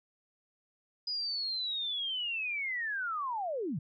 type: linear sweep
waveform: sine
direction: down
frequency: 4978 to 122.4 Hz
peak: -32 dBFS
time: 1.07-3.79 s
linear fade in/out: 5 ms
effects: none